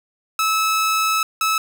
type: tone pair in turn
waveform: sawtooth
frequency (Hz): 1300 / 1300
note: E6 / E6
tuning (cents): -24 / -24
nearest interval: unison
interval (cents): 0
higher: neither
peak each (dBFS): -13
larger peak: neither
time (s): 0.39-1.23 / 1.41-1.58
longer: first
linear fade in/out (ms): 2
effects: none